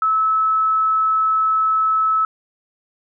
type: tone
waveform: sine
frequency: 1300 Hz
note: E6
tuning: 24 cents flat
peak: -14 dBFS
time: 0.02-2.25 s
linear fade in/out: 2 ms
effects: none